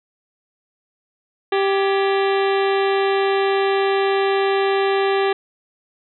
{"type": "harmonic tone with a mistuned harmonic", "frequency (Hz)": 392, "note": "G4", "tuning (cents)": 0, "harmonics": [1, 2, 3, 4, 5, 6, 7, 8, 9, 10], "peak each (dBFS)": [-17, -23, -27, -29, -31, -33, -34, -35, -36, -37], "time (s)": [1.52, 5.33], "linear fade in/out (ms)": 5, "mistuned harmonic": 4, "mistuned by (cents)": 120, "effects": []}